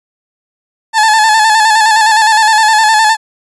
30% pulse tone with vibrato, 872 Hz, A5, 16 cents flat, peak -3 dBFS, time 0.93-3.17 s, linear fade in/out 50 ms, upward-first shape square, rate 9.7 Hz, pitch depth 41 cents each way, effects resampled to 22050 Hz

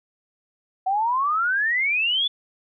sine exponential sweep, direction up, 742 to 3507 Hz, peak -19 dBFS, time 0.86-2.28 s, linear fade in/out 10 ms, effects none

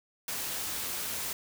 white noise, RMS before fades -35 dBFS, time 0.28-1.33 s, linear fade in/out 2 ms, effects none

